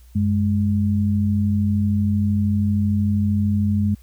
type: tone pair together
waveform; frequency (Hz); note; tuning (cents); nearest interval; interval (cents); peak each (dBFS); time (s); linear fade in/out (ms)
sine; 94.74 / 207.7; F#2 / G#3; +41 / 0; octave + major second; 1359; -19; 0.15-3.95; 10
effects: added 60 Hz sine -44 dBFS peak until 4.02 s + white hiss -58 dBFS RMS until 4.02 s